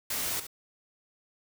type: noise with echo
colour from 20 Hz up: white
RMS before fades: -32 dBFS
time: 0.1-0.4 s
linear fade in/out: 5 ms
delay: 69 ms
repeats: 1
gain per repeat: -10 dB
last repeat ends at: 0.469 s
effects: none